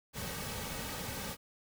pink noise with comb filter, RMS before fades -40 dBFS, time 0.13-1.37 s, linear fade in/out 50 ms, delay 2.9 ms, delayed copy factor -0.6, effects none

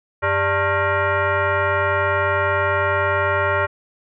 sine tone with frequency modulation, 400.5 Hz, G4, 37 cents sharp, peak -16 dBFS, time 0.22-3.67 s, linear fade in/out 20 ms, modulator 495 Hz, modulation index 3.1, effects none

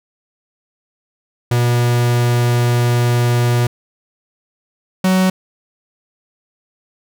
45% pulse tone pair in turn, 120.7 / 186.72 Hz, B2 / F#3, -39 / +16 cents, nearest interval minor sixth, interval 755 cents, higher second, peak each -12 / -11 dBFS, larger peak second, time 1.51-3.67 / 5.04-5.3 s, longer first, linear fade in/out 5 ms, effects none

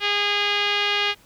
5% pulse tone with low-pass filter, 409.8 Hz, G#4, 23 cents flat, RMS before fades -22 dBFS, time 0-1.15 s, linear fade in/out 50 ms, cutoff 3100 Hz, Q 2.1, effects pink hiss -54 dBFS RMS until 1.25 s

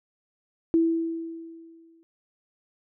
sine tone with exponential decay, 329.6 Hz, E4, in tune, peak -16 dBFS, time 0.74-2.03 s, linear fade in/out 0 ms, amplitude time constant 280 ms, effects none

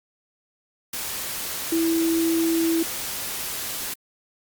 sine tone in noise, 329.6 Hz, E4, in tune, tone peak -19 dBFS, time 1.72-2.83 s, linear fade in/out 5 ms, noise white, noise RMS -30 dBFS, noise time 0.93-3.94 s, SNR +8 dB, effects Opus 48 kbps

